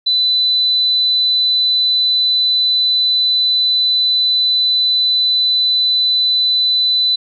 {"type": "tone", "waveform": "sine", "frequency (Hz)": 4000, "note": "B7", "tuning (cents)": 21, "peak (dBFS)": -11, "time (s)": [0.06, 7.16], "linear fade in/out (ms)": 10, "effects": []}